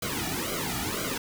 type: noise with flanger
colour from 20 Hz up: pink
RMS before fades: -31 dBFS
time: 0.02-1.18 s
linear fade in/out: 5 ms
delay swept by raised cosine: 1.1 to 1.94 ms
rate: 2 Hz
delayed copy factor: -1
effects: none